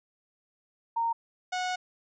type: tone pair in turn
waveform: sine / sawtooth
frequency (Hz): 923 / 732.6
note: A#5 / F#5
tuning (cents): -17 / -17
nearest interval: major third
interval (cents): 400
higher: first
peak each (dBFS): -25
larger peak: neither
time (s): 0.96-1.13 / 1.52-1.76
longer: second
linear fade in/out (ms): 10
effects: resampled to 16000 Hz